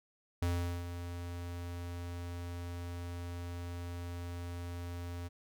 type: tone with ADSR envelope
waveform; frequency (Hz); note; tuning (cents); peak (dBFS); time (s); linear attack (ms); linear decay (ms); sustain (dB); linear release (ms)
square; 87.1; F2; -4; -30; 0.42-5.29; 4; 410; -10; 23
effects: none